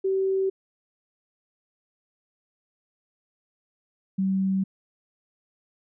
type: tone pair in turn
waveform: sine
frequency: 384 / 191.6 Hz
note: G4 / G3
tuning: -36 / -39 cents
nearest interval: octave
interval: 1203 cents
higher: first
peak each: -21 dBFS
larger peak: neither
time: 0.04-0.5 / 4.18-4.64 s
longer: neither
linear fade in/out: 10 ms
effects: none